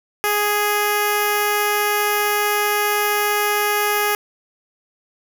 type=tone with notch filter; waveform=5% pulse; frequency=415.3 Hz; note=G#4; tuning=in tune; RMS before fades=-19 dBFS; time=0.24-4.15 s; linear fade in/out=0 ms; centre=4000 Hz; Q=0.73; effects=none